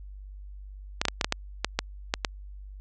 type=clicks; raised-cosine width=0.2 ms; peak=-6 dBFS; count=10; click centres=1.015 / 1.053 / 1.084 / 1.212 / 1.245 / 1.324 / 1.646 / 1.79 / 2.139 / 2.248 s; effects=added 49 Hz sine -40 dBFS peak until 2.8 s + resampled to 22050 Hz